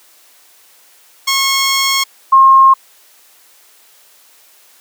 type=tone pair in turn; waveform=10% pulse / sine; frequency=1088 / 1070.5 Hz; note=C#6 / C6; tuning=-33 / +39 cents; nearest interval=unison; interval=28 cents; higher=first; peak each=-3 dBFS; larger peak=neither; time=1.27-2.04 / 2.32-2.74 s; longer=first; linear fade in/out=10 ms; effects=white hiss -47 dBFS RMS until 4.8 s + high-pass 400 Hz 12 dB/octave